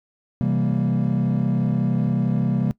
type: chord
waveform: triangle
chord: C dominant seventh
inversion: none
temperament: equal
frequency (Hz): 130.81 / 164.81 / 196 / 233.1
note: C3 / E3 / G3 / Bb3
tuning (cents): 0 / 0 / 0 / 0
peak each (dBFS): -20 / -22 / -21 / -22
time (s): 0.41-2.71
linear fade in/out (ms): 0
effects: noise-tail reverb RT60 0.1 s tail -20 dB re dry + tanh soft clip ceiling -11 dBFS